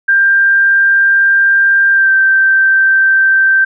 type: tone with pitch glide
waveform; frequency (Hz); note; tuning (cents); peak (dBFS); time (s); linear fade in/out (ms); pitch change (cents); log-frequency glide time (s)
sine; 1589 to 1561.7; G6 to G6; +23 to -7; -6; 0.08-3.65; 10; -30; 1.92-2.11
effects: none